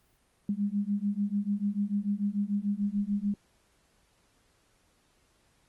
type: beating tone pair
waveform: sine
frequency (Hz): 200 / 206.8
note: G3 / G#3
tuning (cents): +35 / -7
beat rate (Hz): 6.8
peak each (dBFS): -30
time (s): 0.49-3.34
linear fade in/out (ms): 2
effects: pink hiss -68 dBFS RMS until 5.68 s + Opus 32 kbps